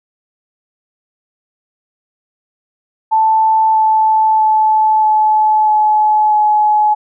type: tone with pitch steps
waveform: sine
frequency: 880 / 873.4 / 866.9 / 860.4 / 854 / 847.6 Hz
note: A5 / A5 / A5 / A5 / G#5 / G#5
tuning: 0 / -13 / -26 / -39 / +48 / +35 cents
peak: -8 dBFS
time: 3.11-6.95 s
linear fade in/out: 20 ms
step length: 640 ms
effects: none